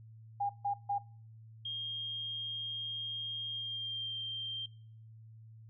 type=tone bursts; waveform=sine; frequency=808 Hz; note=G#5; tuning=48 cents flat; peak=-30 dBFS; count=3; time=0.4-0.985 s; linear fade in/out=10 ms; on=95 ms; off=150 ms
type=tone with pitch glide; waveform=sine; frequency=3227 to 3168 Hz; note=G7 to G7; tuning=+50 to +18 cents; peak=-36 dBFS; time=1.65-4.66 s; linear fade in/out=5 ms; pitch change=-32 cents; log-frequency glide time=3.48-4.16 s
effects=noise-tail reverb RT60 0.5 s tail -22 dB re dry + added 111 Hz sine -51 dBFS peak until 5.69 s